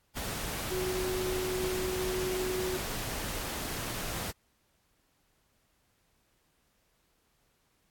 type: tone in noise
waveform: sine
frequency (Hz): 370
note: F#4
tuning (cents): 0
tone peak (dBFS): -31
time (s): 0.7-2.78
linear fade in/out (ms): 20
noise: pink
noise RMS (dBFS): -36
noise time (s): 0.15-4.32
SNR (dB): +2
effects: pink hiss -72 dBFS RMS until 7.9 s + AAC 64 kbps